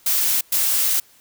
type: noise bursts at uneven times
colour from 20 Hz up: blue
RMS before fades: -19 dBFS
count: 2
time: 0.06-0.41 / 0.52-1 s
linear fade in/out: 5 ms
effects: white hiss -53 dBFS RMS until 1.2 s